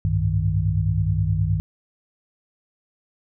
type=tone cluster; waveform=sine; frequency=63.3 / 97.6 / 107.1 / 155.5 Hz; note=B1 / G2 / A2 / D#3; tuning=+43 / -7 / -46 / -1 cents; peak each=-27 / -21 / -26 / -24 dBFS; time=0.05-1.6 s; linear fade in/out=0 ms; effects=none